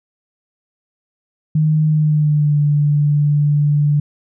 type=tone with pitch glide; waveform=sine; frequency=154.7 to 146.86 Hz; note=D#3 to D3; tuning=-10 to 0 cents; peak=-11 dBFS; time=1.55-4 s; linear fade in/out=5 ms; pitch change=-90 cents; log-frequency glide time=1.87-2.58 s; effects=none